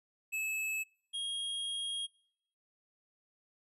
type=tone pair in turn; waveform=square; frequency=2600 / 3264 Hz; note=E7 / G#7; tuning=-24 / -31 cents; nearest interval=major third; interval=393 cents; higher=second; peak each=-34 / -36 dBFS; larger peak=first; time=0.32-0.84 / 1.13-2.07 s; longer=second; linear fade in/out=20 ms; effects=noise-tail reverb RT60 0.7 s tail -26 dB re dry + resampled to 32000 Hz